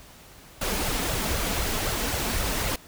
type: noise with flanger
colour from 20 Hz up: pink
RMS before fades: -27 dBFS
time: 0.61-2.76 s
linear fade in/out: 5 ms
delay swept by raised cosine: 1.4 to 4.7 ms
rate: 3.9 Hz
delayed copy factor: +0.55
effects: pink hiss -49 dBFS RMS until 2.87 s